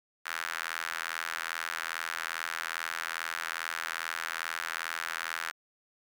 sawtooth tone with high-pass filter, 82.41 Hz, E2, in tune, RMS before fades -36 dBFS, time 0.25-5.52 s, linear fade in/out 20 ms, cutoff 1500 Hz, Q 2.6, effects none

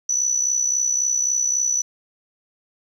sine tone with amplitude modulation, 5950 Hz, F#8, 9 cents sharp, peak -15 dBFS, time 0.09-1.82 s, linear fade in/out 5 ms, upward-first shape sine, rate 63.7 Hz, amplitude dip 65%, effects 8-bit

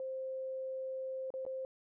sine tone with dropouts, 525 Hz, C5, 6 cents sharp, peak -37 dBFS, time 0-1.65 s, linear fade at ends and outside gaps 1 ms, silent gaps 1.304-1.339 / 1.452-1.464 s, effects none

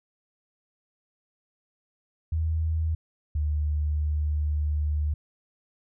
sine tone pair in turn, 80.1 / 75.06 Hz, E2 / D2, -49 / +38 cents, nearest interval minor second, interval 113 cents, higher first, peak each -23 dBFS, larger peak neither, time 2.32-2.95 / 3.35-5.14 s, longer second, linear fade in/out 5 ms, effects none

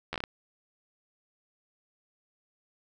slowing click train, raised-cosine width 0.3 ms, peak -17 dBFS, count 6, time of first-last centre 0.13-0.239 s, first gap 12 ms, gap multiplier 1.3, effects none

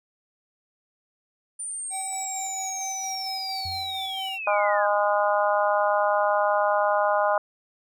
sine linear sweep, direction down, 9210 to 1541 Hz, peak -30 dBFS, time 1.59-4.87 s, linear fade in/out 10 ms
square tone with tremolo, 767 Hz, G5, 38 cents flat, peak -32 dBFS, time 1.9-4.39 s, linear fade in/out 50 ms, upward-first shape square, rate 4.4 Hz, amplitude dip 25%
sine tone with exponential decay, 87.4 Hz, F2, 2 cents sharp, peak -33 dBFS, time 3.65-4.21 s, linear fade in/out 5 ms, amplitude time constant 120 ms
harmonic tone, 205.4 Hz, G#3, 19 cents flat, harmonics 3 / 4 / 5 / 6 / 7, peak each -23 / -25 / -27 / -29 / -30 dBFS, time 4.47-7.38 s, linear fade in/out 2 ms
effects none

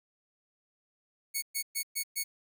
5% pulse tone bursts, 2217 Hz, C#7, in tune, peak -20 dBFS, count 5, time 1.34-2.24 s, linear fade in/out 20 ms, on 84 ms, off 120 ms, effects none

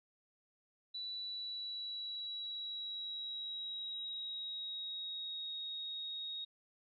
sine tone with pitch glide, 3956 to 3756 Hz, B7 to A#7, +2 to +12 cents, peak -40 dBFS, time 0.94-6.45 s, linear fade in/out 10 ms, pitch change -90 cents, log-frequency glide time 1.14-5.54 s, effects none

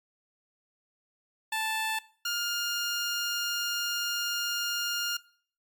15% pulse tone pair in turn, 879 / 1411.9 Hz, A5 / F6, -2 / +18 cents, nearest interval minor sixth, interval 820 cents, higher second, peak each -22 dBFS, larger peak neither, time 1.52-1.99 / 2.25-5.17 s, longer second, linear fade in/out 5 ms, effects noise-tail reverb RT60 0.5 s tail -20 dB re dry + MP3 96 kbps

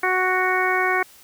harmonic tone, 370 Hz, F#4, in tune, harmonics 1 / 2 / 3 / 4 / 5 / 6, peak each -25 / -25 / -25 / -25 / -25 / -25 dBFS, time 0.03-1.03 s, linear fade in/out 5 ms, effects white hiss -49 dBFS RMS until 1.23 s

